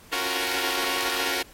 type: chord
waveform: 5% pulse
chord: Gb major seventh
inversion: second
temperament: equal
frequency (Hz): 277.2 / 349.2 / 370 / 466.2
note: Db4 / F4 / Gb4 / Bb4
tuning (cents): 0 / 0 / 0 / 0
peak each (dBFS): -21 / -22 / -18 / -18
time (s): 0.12-1.43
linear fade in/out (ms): 10
effects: pink hiss -51 dBFS RMS until 1.53 s + AAC 48 kbps